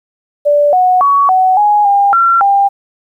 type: tone with pitch steps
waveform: sine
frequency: 584 / 734 / 1124 / 748 / 832 / 803 / 1363 / 797 Hz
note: D5 / F#5 / C#6 / F#5 / G#5 / G5 / F6 / G5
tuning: -10 / -14 / +24 / +19 / +3 / +41 / -43 / +28 cents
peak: -6 dBFS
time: 0.45-2.69 s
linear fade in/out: 20 ms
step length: 280 ms
effects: 8-bit